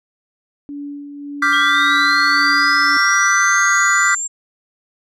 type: tone with tremolo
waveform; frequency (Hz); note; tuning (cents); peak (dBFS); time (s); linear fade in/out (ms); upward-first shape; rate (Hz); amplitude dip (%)
sine; 286.8; D4; -41; -25; 0.69-2.97; 0; sine; 1.8; 45
type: chord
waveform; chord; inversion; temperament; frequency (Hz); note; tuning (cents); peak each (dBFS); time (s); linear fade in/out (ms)
triangle; G dominant seventh; second; equal; 1174.7 / 1396.9 / 1568 / 1975.5; D6 / F6 / G6 / B6; 0 / 0 / 0 / 0; -16; 1.42-4.15; 5
type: linear sweep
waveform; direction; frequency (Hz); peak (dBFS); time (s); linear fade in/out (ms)
sine; up; 3207 to 7459; -20; 1.52-4.28; 20
effects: none